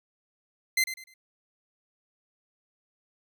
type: tone with echo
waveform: sawtooth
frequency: 2070 Hz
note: C7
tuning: 19 cents flat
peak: -18 dBFS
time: 0.77-0.84 s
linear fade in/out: 5 ms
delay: 100 ms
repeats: 3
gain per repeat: -11 dB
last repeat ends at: 1.14 s
effects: none